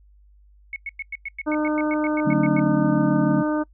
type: tone bursts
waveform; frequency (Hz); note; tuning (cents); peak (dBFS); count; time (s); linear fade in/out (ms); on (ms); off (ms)
sine; 2200; C#7; -14; -27; 15; 0.73-2.595; 2; 31; 100
type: harmonic tone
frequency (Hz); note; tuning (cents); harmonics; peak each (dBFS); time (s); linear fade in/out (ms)
303.7; D#4; -42; 1 / 2 / 3 / 4 / 5; -21 / -27 / -31 / -33 / -35; 1.46-3.64; 20
type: chord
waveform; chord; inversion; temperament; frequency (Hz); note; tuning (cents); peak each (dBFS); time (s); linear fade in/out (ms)
sine; D major seventh; none; equal with one note detuned; 146.83 / 185 / 223.5 / 277.2; D3 / F#3 / A3 / C#4; 0 / 0 / +27 / 0; -24; 2.25-3.43; 20
effects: noise-tail reverb RT60 0.1 s tail -26 dB re dry + added 50 Hz sine -50 dBFS peak until 3.73 s